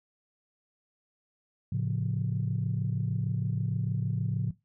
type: chord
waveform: sine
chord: A augmented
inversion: none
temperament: equal with one note detuned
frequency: 110 / 136.45 / 174.61 Hz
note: A2 / C#3 / E#3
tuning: 0 / -27 / 0 cents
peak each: -30 / -30 / -33 dBFS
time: 1.72-4.51 s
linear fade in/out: 5 ms
effects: noise-tail reverb RT60 0.2 s tail -18 dB re dry + tanh soft clip ceiling -19 dBFS